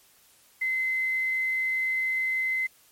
sine tone with quantisation, 2055 Hz, C7, 32 cents flat, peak -24 dBFS, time 0.61-2.67 s, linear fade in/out 10 ms, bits 8, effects white hiss -59 dBFS RMS until 2.91 s + MP3 64 kbps

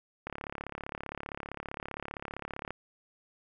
click train, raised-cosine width 0.5 ms, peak -22 dBFS, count 87, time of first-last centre 0.27-2.706 s, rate 35.3 Hz, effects none

